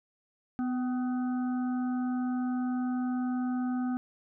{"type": "harmonic tone with a mistuned harmonic", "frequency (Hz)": 250.3, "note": "B3", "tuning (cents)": 23, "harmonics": [1, 3, 5, 6], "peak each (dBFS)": [-28, -41, -46, -49], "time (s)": [0.59, 3.97], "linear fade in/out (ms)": 0, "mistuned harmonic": 3, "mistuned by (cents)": 34, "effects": []}